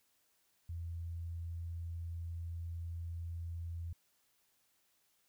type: tone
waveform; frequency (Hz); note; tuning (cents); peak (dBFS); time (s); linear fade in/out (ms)
sine; 84.3; E2; +39; -39; 0.69-3.93; 5
effects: white hiss -75 dBFS RMS until 5.28 s

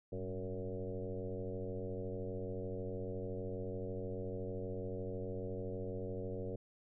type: tone with frequency modulation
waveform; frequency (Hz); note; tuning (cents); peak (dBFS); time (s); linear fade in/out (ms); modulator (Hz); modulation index
sine; 282.5; C#4; +33; -38; 0.12-6.56; 5; 91.9; 3
effects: none

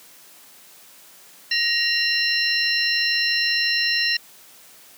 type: tone cluster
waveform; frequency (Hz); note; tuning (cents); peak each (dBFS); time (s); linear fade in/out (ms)
sine; 1875 / 2769 / 4089 / 5420; A#6 / F7 / C8 / E8; +10 / -15 / -41 / +47; -24; 1.51-4.17; 5
effects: white hiss -48 dBFS RMS until 4.97 s + high-pass 150 Hz 12 dB/octave

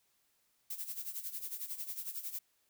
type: noise with tremolo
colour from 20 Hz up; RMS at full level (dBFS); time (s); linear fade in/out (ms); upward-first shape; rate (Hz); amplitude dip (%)
violet; -39; 0.7-2.39; 5; sine; 11; 75
effects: white hiss -75 dBFS RMS until 2.69 s

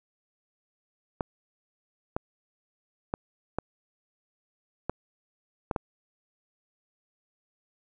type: clicks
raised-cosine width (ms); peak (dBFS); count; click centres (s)
1; -14; 7; 1.208 / 2.165 / 3.139 / 3.586 / 4.896 / 5.712 / 5.762
effects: none

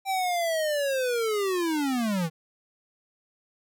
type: linear sweep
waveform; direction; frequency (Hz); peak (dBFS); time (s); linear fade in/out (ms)
square; down; 784 to 154.1; -25; 0.05-2.3; 50
effects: none

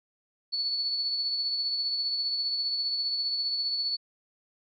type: tone with tremolo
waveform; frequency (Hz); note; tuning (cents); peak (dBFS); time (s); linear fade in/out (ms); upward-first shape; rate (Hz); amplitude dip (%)
sine; 4435; C#8; 0; -25; 0.52-3.97; 20; triangle; 15; 40
effects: none

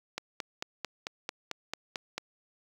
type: click train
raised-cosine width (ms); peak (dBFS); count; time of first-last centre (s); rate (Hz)
0.2; -16; 10; 0.18-2.18; 4.5
effects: high-pass 200 Hz 12 dB/octave + 8-bit

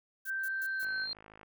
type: noise bursts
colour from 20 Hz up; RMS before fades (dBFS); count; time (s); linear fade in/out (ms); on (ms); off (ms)
violet; -46; 4; 0.25-0.848; 5; 52; 130
type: tone with pitch glide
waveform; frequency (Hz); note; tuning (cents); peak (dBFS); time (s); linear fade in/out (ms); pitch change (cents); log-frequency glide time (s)
sine; 1562 to 1539.6; G6 to G6; -7 to -32; -32; 0.25-1.08; 50; -25; 0.7-0.91
type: tone with exponential growth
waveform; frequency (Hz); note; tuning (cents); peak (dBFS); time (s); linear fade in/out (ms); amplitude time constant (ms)
sine; 4186; C8; 0; -33; 0.39-1.13; 2; 160
type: click train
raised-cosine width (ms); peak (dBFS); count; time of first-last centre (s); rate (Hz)
0.5; -37; 33; 0.83-1.432; 53.2
effects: none

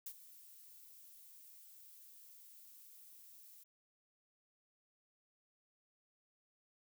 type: noise with ADSR envelope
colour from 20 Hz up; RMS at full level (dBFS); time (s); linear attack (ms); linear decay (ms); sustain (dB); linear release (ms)
violet; -44; 0.06-3.64; 6; 62; -15; 14
effects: none

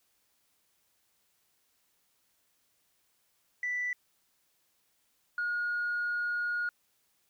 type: tone pair in turn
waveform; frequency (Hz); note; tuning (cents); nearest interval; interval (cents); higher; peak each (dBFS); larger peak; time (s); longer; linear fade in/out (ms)
sine; 1975.5 / 1437.5; B6 / F6; 0 / +50; tritone; 550; first; -29 / -28; second; 3.63-3.93 / 5.38-6.69; second; 2
effects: tanh soft clip ceiling -26 dBFS + white hiss -73 dBFS RMS until 7.29 s

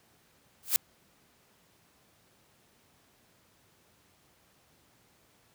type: noise with exponential growth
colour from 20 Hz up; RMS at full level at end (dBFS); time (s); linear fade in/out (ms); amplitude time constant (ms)
blue; -20; 0.63-0.76; 0; 28
effects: pink hiss -65 dBFS RMS until 5.54 s + high-pass 80 Hz 12 dB/octave

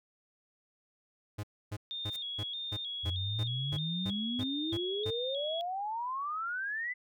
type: tone bursts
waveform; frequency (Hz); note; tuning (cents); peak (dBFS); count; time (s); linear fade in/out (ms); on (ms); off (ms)
45% pulse; 103.83; G#2; 0; -35; 12; 1.38-5.108; 10; 54; 280
type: tone with vibrato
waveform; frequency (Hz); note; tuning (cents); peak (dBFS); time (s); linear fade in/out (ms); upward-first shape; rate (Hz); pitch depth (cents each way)
sine; 3483; A7; -18; -36; 1.91-5.61; 0; square; 1.6; 74
type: noise with exponential growth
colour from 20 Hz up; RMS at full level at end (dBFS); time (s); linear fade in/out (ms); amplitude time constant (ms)
white; -44; 2.07-2.16; 0; 18
type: exponential sweep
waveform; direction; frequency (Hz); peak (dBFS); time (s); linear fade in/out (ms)
sine; up; 82.1 to 2036; -33; 3.03-6.94; 20
effects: none

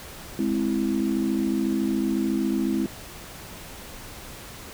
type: chord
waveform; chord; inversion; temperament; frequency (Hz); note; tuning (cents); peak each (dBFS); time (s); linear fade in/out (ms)
sine; Ab augmented; none; equal; 207.7 / 261.6 / 329.6; Ab3 / C4 / E4; 0 / 0 / 0; -26; 0.39-2.86; 2
effects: pink hiss -41 dBFS RMS until 4.73 s

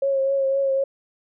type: tone with vibrato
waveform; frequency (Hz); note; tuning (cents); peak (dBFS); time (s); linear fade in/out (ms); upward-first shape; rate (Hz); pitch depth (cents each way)
sine; 544; C#5; -33; -18; 0.02-0.84; 5; triangle; 3.9; 30
effects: none

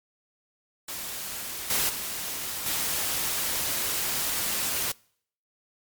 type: noise with level steps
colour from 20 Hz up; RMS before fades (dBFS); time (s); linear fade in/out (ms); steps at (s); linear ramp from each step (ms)
white; -35 / -25 / -33 / -28; 0.88-4.92; 5; 1.7 / 1.89 / 2.66; 2
effects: noise-tail reverb RT60 0.6 s tail -25 dB re dry + MP3 96 kbps

